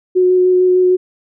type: tone with vibrato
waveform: sine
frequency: 365.8 Hz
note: F#4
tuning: 20 cents flat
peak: -8 dBFS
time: 0.15-0.97 s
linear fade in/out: 20 ms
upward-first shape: square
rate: 6.6 Hz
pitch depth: 8 cents each way
effects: none